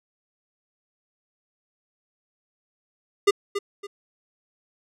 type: tone with echo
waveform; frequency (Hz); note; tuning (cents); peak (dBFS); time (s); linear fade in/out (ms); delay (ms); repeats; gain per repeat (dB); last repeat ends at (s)
square; 403.6; G#4; -49; -14; 3.27-3.31; 10; 280; 2; -10; 3.87
effects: low-pass 9000 Hz 12 dB/octave